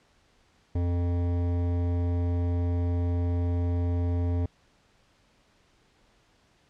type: tone with hard clipping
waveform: sine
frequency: 87.31 Hz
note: F2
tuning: in tune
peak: -26 dBFS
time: 0.75-4.46 s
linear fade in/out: 5 ms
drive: 14 dB
effects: pink hiss -64 dBFS RMS until 6.69 s + low-pass 6000 Hz 12 dB/octave